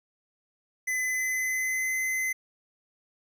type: tone with pitch glide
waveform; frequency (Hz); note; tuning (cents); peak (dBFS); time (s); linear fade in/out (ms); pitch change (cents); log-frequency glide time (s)
square; 2019 to 2047; B6 to C7; +38 to -38; -27; 0.87-2.33; 10; +24; 1.04-1.97
effects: none

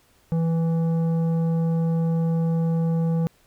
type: tone with tanh clipping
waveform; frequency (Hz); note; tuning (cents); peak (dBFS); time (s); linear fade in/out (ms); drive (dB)
sine; 164.81; E3; 0; -21; 0.32-3.27; 0; 10
effects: pink hiss -60 dBFS RMS until 3.46 s

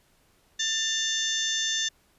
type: harmonic tone with a mistuned harmonic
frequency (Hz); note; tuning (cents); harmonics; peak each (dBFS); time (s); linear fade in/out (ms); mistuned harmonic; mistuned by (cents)
890; A5; +20; 2 / 3 / 4 / 5 / 6 / 7 / 8; -32 / -39 / -28 / -41 / -37 / -31 / -39; 0.59-1.89; 10; 3; +97
effects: pink hiss -64 dBFS RMS until 2.18 s + resampled to 32000 Hz

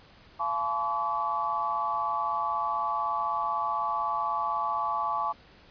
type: tone cluster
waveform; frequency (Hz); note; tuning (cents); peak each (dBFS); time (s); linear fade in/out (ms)
sine; 686 / 855 / 1025 / 1141; F5 / A5 / C6 / C#6; -31 / -50 / -36 / +50; -36 / -31 / -35 / -29; 0.39-5.33; 20
effects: pink hiss -55 dBFS RMS until 5.7 s + resampled to 11025 Hz

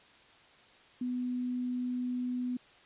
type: tone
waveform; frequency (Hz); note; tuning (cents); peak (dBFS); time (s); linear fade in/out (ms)
sine; 248.7; B3; +12; -31; 1.01-2.57; 5
effects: white hiss -59 dBFS RMS until 2.85 s + resampled to 8000 Hz

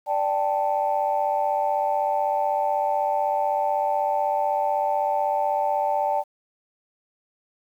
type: chord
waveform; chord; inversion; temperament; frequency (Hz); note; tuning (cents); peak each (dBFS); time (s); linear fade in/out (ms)
sine; D suspended fourth; none; equal; 587.3 / 784 / 880; D5 / G5 / A5; 0 / 0 / 0; -25 / -24 / -24; 0.06-6.24; 50
effects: tanh soft clip ceiling -12 dBFS + 9-bit

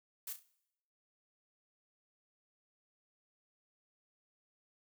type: noise with echo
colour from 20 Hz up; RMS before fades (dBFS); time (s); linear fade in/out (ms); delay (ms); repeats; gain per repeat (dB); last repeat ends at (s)
blue; -42; 0.27-0.33; 5; 33; 3; -9; 0.429
effects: noise-tail reverb RT60 0.8 s tail -20 dB re dry

